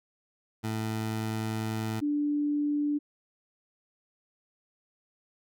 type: tone pair in turn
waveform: 20% pulse / sine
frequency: 110.2 / 293.1 Hz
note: A2 / D4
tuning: +3 / -3 cents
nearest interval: octave + perfect fourth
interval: 1694 cents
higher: second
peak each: -25 dBFS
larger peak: neither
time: 0.63-2.01 / 2.01-2.99 s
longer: first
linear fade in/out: 20 ms
effects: none